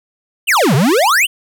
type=exponential two-way sweep; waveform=square; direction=down then up; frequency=3180 to 123.3 to 3180 Hz; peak=-10 dBFS; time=0.47-1.27 s; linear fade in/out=20 ms; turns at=0.75 s; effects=none